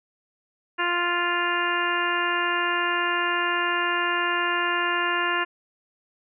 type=harmonic tone; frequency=349.2 Hz; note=F4; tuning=in tune; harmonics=1 / 2 / 3 / 4 / 5 / 6 / 7 / 8; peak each=-31 / -34 / -27 / -29 / -27 / -36 / -35 / -31 dBFS; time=0.78-5.45 s; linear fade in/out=20 ms; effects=none